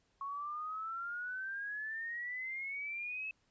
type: exponential sweep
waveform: sine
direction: up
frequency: 1098 to 2610 Hz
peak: -38 dBFS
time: 0.21-3.31 s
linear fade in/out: 2 ms
effects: pink hiss -75 dBFS RMS until 3.5 s + resampled to 16000 Hz